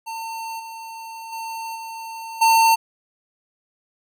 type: tone with level steps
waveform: square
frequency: 903 Hz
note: A5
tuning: 45 cents sharp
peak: -29 / -34 / -29 / -32 / -13 dBFS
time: 0.06-2.76 s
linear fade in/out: 20 ms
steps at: 0.59 / 1.32 / 1.75 / 2.41 s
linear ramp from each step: 10 ms
effects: none